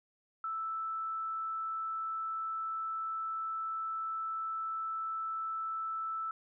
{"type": "tone", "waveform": "sine", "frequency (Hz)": 1318.5, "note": "E6", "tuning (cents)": 0, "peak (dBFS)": -34, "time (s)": [0.44, 6.31], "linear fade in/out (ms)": 2, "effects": []}